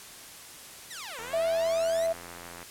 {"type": "exponential two-way sweep", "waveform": "10% pulse", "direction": "down then up", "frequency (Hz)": [2094, 440, 2094], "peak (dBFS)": -30, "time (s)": [0.9, 2.07], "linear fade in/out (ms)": 10, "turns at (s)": 1.2}
{"type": "click train", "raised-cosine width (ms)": 0.5, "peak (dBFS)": -28, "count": 125, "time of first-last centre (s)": [1.19, 2.629], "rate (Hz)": 86.2}
{"type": "tone", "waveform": "sine", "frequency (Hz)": 659.3, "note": "E5", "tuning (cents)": 0, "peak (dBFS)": -24, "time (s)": [1.33, 2.13], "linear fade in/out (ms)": 10}
{"effects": ["white hiss -46 dBFS RMS until 2.7 s", "low-pass 12000 Hz 12 dB/octave"]}